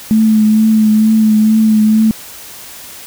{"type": "tone with vibrato", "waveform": "sine", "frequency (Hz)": 217.3, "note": "A3", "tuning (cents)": -21, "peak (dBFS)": -6, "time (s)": [0.11, 2.11], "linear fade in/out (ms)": 0, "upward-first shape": "triangle", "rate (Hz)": 2.2, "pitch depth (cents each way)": 28, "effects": ["white hiss -32 dBFS RMS until 3.06 s"]}